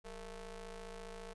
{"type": "ring-modulated tone", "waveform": "sawtooth", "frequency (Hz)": 216.6, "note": "A3", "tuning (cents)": -27, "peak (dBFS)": -39, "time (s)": [0.04, 1.34], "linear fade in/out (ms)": 20, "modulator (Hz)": 244, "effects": ["resampled to 24000 Hz"]}